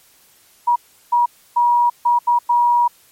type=tone bursts at uneven times; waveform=sine; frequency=959 Hz; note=A#5; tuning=49 cents sharp; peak=-11 dBFS; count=6; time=0.67-0.76 / 1.12-1.26 / 1.56-1.9 / 2.05-2.19 / 2.27-2.39 / 2.49-2.88 s; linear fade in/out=10 ms; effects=white hiss -52 dBFS RMS until 3.11 s + MP3 64 kbps